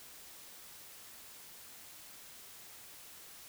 silence, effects white hiss -53 dBFS RMS until 3.48 s

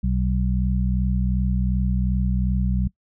harmonic tone, 62.7 Hz, B1, 27 cents sharp, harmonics 1 / 2 / 3, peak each -21 / -26 / -24 dBFS, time 0.03-2.88 s, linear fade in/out 10 ms, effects noise-tail reverb RT60 0.1 s tail -21 dB re dry

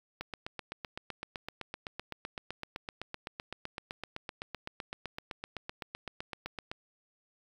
click train, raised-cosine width 0.3 ms, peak -22 dBFS, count 52, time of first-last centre 0.21-6.715 s, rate 7.84 Hz, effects 8-bit

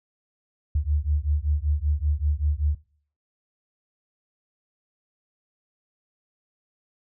sine beating tone pair, 71.8 / 77 Hz, D2 / D#2, -39 / -17 cents, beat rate 5.2 Hz, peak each -24 dBFS, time 0.75-2.75 s, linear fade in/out 5 ms, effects noise-tail reverb RT60 0.5 s tail -21 dB re dry

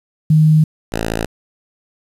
sine / 5% pulse tone pair in turn, 155.56 / 55.33 Hz, D#3 / A1, 0 / +10 cents, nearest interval octave + tritone, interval 1790 cents, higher first, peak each -7 dBFS, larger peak neither, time 0.3-0.64 / 0.92-1.26 s, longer neither, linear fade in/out 5 ms, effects resampled to 32000 Hz + 7-bit

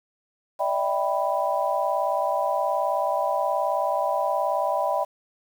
sine chord, E minor seventh, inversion third, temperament equal with one note detuned, 587.3 / 646.1 / 784 / 987.8 Hz, D5 / E5 / G5 / B5, 0 / -35 / 0 / 0 cents, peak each -27 dBFS, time 0.59-5.05 s, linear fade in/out 20 ms, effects 8-bit

